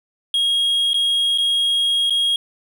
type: tone with dropouts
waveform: triangle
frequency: 3275 Hz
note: G#7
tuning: 25 cents flat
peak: -14 dBFS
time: 0.34-2.36 s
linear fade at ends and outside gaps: 2 ms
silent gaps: 0.933-0.942 / 1.377-1.383 / 2.098-2.105 s
effects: none